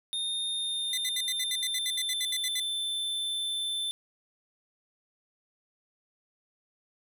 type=tone with pitch glide; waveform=square; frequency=3657 to 3537 Hz; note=A#7 to A7; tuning=-34 to +8 cents; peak=-30 dBFS; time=0.13-3.91 s; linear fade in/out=0 ms; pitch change=-58 cents; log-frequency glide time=0.49-2.28 s
type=tone bursts; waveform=10% pulse; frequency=2018 Hz; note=B6; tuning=37 cents sharp; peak=-22 dBFS; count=15; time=0.93-2.599 s; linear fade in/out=2 ms; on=45 ms; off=71 ms
effects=none